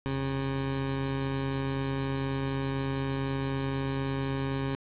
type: tone pair together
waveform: 20% pulse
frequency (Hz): 42.2 / 135.7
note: E1 / C#3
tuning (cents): +41 / -36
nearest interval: octave + minor sixth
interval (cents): 2023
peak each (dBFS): -36 / -24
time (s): 0.06-4.75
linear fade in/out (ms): 0
effects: resampled to 8000 Hz + 9-bit